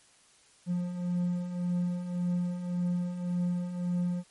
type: beating tone pair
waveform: triangle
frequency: 175.6 / 177.4 Hz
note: F3 / F3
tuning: +10 / +27 cents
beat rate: 1.8 Hz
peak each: -34 / -27 dBFS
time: 0.66-4.24 s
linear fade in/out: 50 ms
effects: white hiss -61 dBFS RMS until 4.3 s + MP3 48 kbps